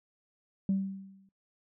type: tone with exponential decay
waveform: sine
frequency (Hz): 193.7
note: G3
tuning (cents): -20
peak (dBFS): -22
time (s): 0.69-1.29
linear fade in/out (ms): 2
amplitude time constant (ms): 130
effects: noise-tail reverb RT60 0.1 s tail -20 dB re dry + tanh soft clip ceiling -21 dBFS